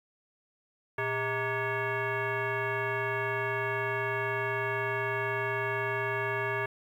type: tone with frequency modulation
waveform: sine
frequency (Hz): 640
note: D#5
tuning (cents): +49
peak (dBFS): -28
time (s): 0.98-6.66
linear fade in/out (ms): 5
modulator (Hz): 522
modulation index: 3.1
effects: 10-bit